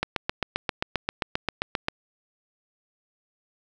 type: click train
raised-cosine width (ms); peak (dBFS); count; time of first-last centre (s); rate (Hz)
0.3; -8; 15; 0.03-1.884; 7.55
effects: none